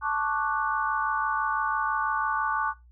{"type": "chord", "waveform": "sine", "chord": "D major seventh", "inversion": "second", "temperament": "equal", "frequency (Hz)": [880, 1108.7, 1174.7, 1480], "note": ["A5", "C#6", "D6", "F#6"], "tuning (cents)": [0, 0, 0, 0], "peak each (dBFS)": -30, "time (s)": [0.01, 2.74], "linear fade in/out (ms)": 50, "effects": ["noise-tail reverb RT60 0.2 s tail -18 dB re dry", "added 60 Hz sine -51 dBFS peak until 2.91 s"]}